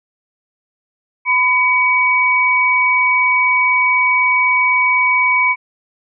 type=tone pair together; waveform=sine; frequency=1007.6 / 2262 Hz; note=B5 / C#7; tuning=+34 / +34 cents; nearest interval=octave + major second; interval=1400 cents; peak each=-16 / -12 dBFS; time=1.25-5.56 s; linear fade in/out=50 ms; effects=none